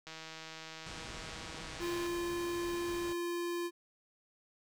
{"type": "click train", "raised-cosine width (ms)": 0.2, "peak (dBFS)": -29, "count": 320, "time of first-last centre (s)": [0.07, 2.064], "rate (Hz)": 160}
{"type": "low-pass noise", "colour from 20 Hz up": "pink", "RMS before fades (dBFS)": -48, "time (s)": [0.86, 3.13], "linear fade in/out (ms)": 5, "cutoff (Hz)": 8800, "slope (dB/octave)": 48}
{"type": "tone", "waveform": "square", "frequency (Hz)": 346.2, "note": "F4", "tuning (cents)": -15, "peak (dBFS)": -35, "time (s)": [1.79, 3.71], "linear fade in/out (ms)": 50}
{"effects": []}